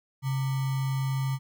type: tone with sample-and-hold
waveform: sine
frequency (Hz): 134.3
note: C3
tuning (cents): +46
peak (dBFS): -25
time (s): 0.22-1.39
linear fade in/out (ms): 50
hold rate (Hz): 1050
effects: none